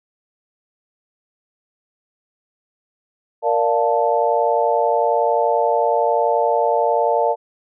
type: chord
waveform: sine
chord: Bb major seventh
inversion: none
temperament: equal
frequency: 466.2 / 587.3 / 698.5 / 880 Hz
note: Bb4 / D5 / F5 / A5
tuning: 0 / 0 / 0 / 0 cents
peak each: -20 dBFS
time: 3.42-7.36 s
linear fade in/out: 50 ms
effects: none